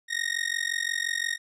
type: tone with amplitude modulation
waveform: sawtooth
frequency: 1864.7 Hz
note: A#6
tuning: in tune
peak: -19 dBFS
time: 0.08-1.38 s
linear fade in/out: 50 ms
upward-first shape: sine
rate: 45.7 Hz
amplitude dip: 95%
effects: low-pass 9000 Hz 12 dB/octave